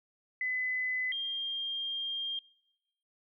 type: tone pair in turn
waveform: sine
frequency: 2014 / 3206 Hz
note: B6 / G7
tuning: +33 / +38 cents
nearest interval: minor sixth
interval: 805 cents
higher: second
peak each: -30 / -32 dBFS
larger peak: first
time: 0.41-1.12 / 1.12-2.39 s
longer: second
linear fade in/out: 2 ms
effects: noise-tail reverb RT60 1.0 s tail -24 dB re dry